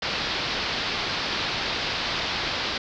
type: low-pass noise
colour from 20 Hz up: white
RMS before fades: -28 dBFS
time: 0.02-2.78 s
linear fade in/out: 5 ms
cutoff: 4900 Hz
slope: 48 dB/octave
effects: none